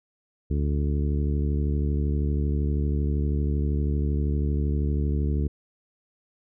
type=harmonic tone; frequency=72.7 Hz; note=D2; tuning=17 cents flat; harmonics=1 / 2 / 3 / 4 / 5 / 6; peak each=-23 / -29 / -33 / -35 / -37 / -39 dBFS; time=0.5-5.48 s; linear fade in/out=10 ms; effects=none